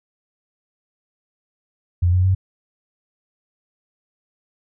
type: tone with pitch steps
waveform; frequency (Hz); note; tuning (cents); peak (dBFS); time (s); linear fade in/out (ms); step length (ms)
sine; 87.9 / 91.2 / 94.3; F2 / F#2 / F#2; +12 / -24 / +33; -13; 2.02-2.35; 10; 110
effects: none